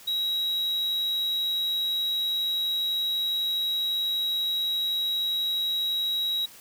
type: tone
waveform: triangle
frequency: 3843 Hz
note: B7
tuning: 48 cents flat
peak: -23 dBFS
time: 0.07-6.46 s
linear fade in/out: 10 ms
effects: white hiss -49 dBFS RMS until 6.6 s